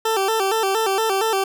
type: tone with vibrato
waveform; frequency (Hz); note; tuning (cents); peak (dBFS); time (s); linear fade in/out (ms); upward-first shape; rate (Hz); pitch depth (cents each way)
20% pulse; 415.3; G#4; 0; -13; 0.05-1.44; 5; square; 4.3; 120
effects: none